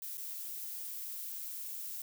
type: noise with dropouts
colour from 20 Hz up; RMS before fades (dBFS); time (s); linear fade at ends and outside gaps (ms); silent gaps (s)
violet; -42; 0.02-2.02; 2; 0.173-0.178
effects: none